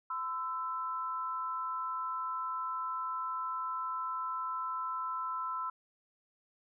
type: tone pair together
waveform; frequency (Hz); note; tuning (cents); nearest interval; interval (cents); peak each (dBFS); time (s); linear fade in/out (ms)
sine; 1020 / 1323.6; C6 / E6; -44 / +7; perfect fourth; 451; -37 / -36; 0.1-5.7; 5
effects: none